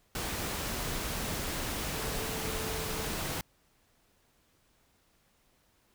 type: tone in noise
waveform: sine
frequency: 440 Hz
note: A4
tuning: in tune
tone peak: -42 dBFS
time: 1.95-3.08 s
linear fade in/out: 2 ms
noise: pink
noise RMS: -35 dBFS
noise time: 0.15-3.41 s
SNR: -10 dB
effects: pink hiss -69 dBFS RMS until 5.94 s